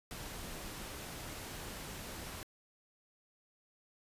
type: noise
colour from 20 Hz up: pink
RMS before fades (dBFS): -45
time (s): 0.11-2.43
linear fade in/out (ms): 0
effects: resampled to 32000 Hz